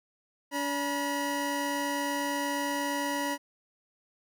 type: tone pair together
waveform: 25% pulse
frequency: 285.8 / 966 Hz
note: D4 / B5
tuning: -47 / -39 cents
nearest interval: octave + major sixth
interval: 2108 cents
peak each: -28 dBFS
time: 0.51-3.38 s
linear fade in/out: 50 ms
effects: none